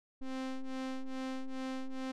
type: ring-modulated tone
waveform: square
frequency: 130.81 Hz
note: C3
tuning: in tune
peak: -34 dBFS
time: 0.21-2.12 s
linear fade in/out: 10 ms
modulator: 132 Hz
effects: low-pass 6000 Hz 12 dB/octave